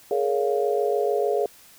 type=chord; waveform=sine; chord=Bb minor seventh; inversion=third; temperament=just; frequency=419.5 / 466.2 / 559.4 / 699.2 Hz; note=Ab4 / Bb4 / Db5 / F5; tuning=+17 / 0 / +16 / +2 cents; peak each=-23 / -27 / -27 / -28 dBFS; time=0.11-1.46 s; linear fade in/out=2 ms; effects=white hiss -51 dBFS RMS until 1.78 s